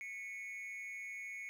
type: tone with amplitude modulation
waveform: triangle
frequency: 2205 Hz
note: C#7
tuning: 10 cents flat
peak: -38 dBFS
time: 0.01-1.49 s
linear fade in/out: 0 ms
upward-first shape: sine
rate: 213 Hz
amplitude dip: 75%
effects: 12-bit